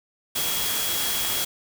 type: tone in noise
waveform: sine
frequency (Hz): 3313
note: G#7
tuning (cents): -5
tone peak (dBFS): -31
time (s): 0.35-1.45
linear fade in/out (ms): 10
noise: white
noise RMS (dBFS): -26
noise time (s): 0.35-1.45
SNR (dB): -8
effects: none